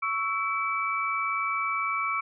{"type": "tone cluster", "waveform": "sine", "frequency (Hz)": [1118, 1320, 2299], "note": ["C#6", "E6", "D7"], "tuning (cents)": [14, 2, -37], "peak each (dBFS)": -30, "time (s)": [0.02, 2.21], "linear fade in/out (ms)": 10, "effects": []}